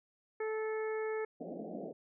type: harmonic tone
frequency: 436.4 Hz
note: A4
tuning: 14 cents flat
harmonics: 1 / 2 / 3 / 4 / 5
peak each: -34 / -46 / -48 / -47 / -49 dBFS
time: 0.4-1.25 s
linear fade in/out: 5 ms
type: band-pass noise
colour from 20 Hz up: pink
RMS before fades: -43 dBFS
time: 1.4-1.93 s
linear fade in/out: 10 ms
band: 170 to 730 Hz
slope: 96 dB/octave
effects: none